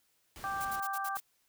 pink noise, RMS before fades -49 dBFS, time 0.36-0.8 s, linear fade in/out 0 ms
harmonic tone, 392 Hz, G4, in tune, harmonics 2 / 3 / 4, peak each -37 / -36 / -40 dBFS, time 0.44-1.17 s, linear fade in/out 0 ms
blue noise bursts, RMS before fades -42 dBFS, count 6, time 0.6-1.203 s, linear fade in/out 10 ms, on 53 ms, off 57 ms
effects white hiss -73 dBFS RMS until 1.48 s

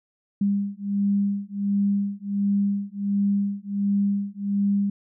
sine beating tone pair, 200 / 201.4 Hz, G3 / G3, +35 / +47 cents, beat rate 1.4 Hz, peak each -24 / -24 dBFS, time 0.41-4.9 s, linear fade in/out 5 ms, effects none

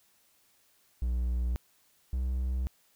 triangle tone pair in turn, 60.6 / 63.63 Hz, B1 / C2, -32 / -48 cents, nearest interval minor second, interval 84 cents, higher second, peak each -25 / -26 dBFS, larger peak first, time 1.02-1.56 / 2.13-2.67 s, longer neither, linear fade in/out 0 ms, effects white hiss -67 dBFS RMS until 2.95 s

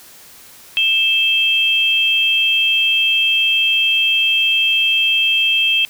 sine tone pair together, 2637 / 3190 Hz, E7 / G7, 0 / +30 cents, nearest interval minor third, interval 330 cents, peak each -15 dBFS, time 0.77-5.85 s, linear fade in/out 0 ms, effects white hiss -42 dBFS RMS until 5.89 s

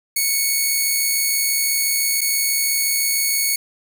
5% pulse tone with dropouts, 2217 Hz, C#7, in tune, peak -7 dBFS, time 0.16-3.56 s, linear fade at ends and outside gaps 5 ms, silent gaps 2.209-2.214 s, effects none

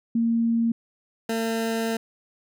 sine / 20% pulse tone pair in turn, 230.6 / 226.2 Hz, A#3 / A3, -19 / +48 cents, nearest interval unison, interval 33 cents, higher first, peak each -19 dBFS, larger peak neither, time 0.15-0.72 / 1.29-1.97 s, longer second, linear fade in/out 5 ms, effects none

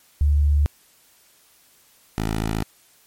sine / 10% pulse tone pair in turn, 72.9 / 54.27 Hz, D2 / A1, -12 / -23 cents, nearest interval perfect fourth, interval 511 cents, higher first, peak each -14 dBFS, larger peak neither, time 0.21-0.66 / 2.18-2.63 s, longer neither, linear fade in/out 0 ms, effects white hiss -56 dBFS RMS until 3.06 s + MP3 64 kbps

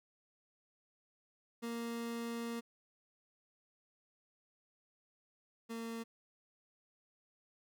30% pulse tone pair in turn, 233.1 / 228.8 Hz, A#3 / A#3, 0 / -32 cents, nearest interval unison, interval 32 cents, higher first, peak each -36 / -38 dBFS, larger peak first, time 1.62-2.61 / 5.69-6.04 s, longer first, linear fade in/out 20 ms, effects none

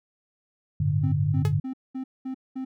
sine chord, G suspended second, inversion none, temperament equal, 98 / 110 / 146.83 Hz, G2 / A2 / D3, 0 / 0 / 0 cents, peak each -26 / -28 / -23 dBFS, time 0.8-1.6 s, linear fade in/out 5 ms
triangle tone bursts, 261.6 Hz, C4, in tune, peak -27 dBFS, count 6, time 1.03-2.65 s, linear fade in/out 10 ms, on 95 ms, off 210 ms
sawtooth tone with exponential decay, 424.6 Hz, G#4, 38 cents sharp, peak -23 dBFS, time 1.45-1.54 s, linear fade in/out 1 ms, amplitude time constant 19 ms
effects none

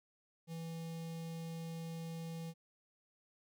square tone with notch filter, 164.8 Hz, E3, in tune, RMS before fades -44 dBFS, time 0.47-2.54 s, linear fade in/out 50 ms, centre 1400 Hz, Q 0.99, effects none

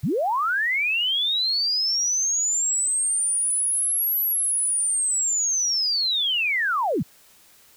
sine linear two-way sweep, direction up then down, 101.3 to 11840 to 101.3 Hz, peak -20 dBFS, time 0.03-7.03 s, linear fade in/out 10 ms, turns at 4.2 s, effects white hiss -54 dBFS RMS until 7.76 s

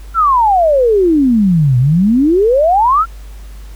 sine exponential two-way sweep, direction down then up, 1396.9 to 120.1 to 1396.9 Hz, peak -7 dBFS, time 0.14-3.06 s, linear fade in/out 50 ms, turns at 1.78 s, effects added 50 Hz sine -28 dBFS peak until 3.75 s + pink hiss -44 dBFS RMS until 3.75 s

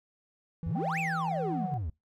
triangle tone, 164.81 Hz, E3, in tune, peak -31 dBFS, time 0.63-1.74 s, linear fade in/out 0 ms
triangle exponential two-way sweep, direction up then down, 69.4 to 2717 to 70.9 Hz, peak -29 dBFS, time 0.66-1.9 s, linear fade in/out 5 ms, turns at 0.99 s
sine tone with pitch glide, 784 to 740 Hz, G5 to F#5, 0 to 0 cents, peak -33 dBFS, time 0.75-1.78 s, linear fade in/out 10 ms, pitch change -100 cents, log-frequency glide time 1.29-1.66 s
effects noise-tail reverb RT60 0.2 s tail -24 dB re dry + tanh soft clip ceiling -19 dBFS

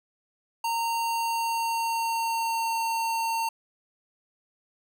square tone with pitch glide, 922 to 910.4 Hz, A#5 to A#5, -19 to -41 cents, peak -26 dBFS, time 0.64-3.49 s, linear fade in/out 5 ms, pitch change -22 cents, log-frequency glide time 0.94-2.79 s, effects none

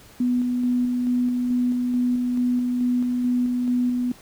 sine tone with tremolo, 246.9 Hz, B3, in tune, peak -18 dBFS, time 0.2-4.12 s, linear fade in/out 5 ms, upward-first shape square, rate 2.3 Hz, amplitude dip 25%, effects pink hiss -49 dBFS RMS until 4.21 s

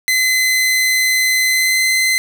sawtooth tone with pitch glide, 2040 to 2054 Hz, C7 to C7, -44 to -33 cents, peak -9 dBFS, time 0.08-2.18 s, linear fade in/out 0 ms, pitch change +11 cents, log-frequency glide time 1.47-1.83 s, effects none

